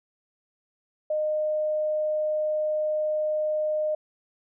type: tone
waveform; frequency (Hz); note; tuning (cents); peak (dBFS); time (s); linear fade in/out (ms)
sine; 613; D#5; -26; -23; 1.1-3.95; 5
effects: none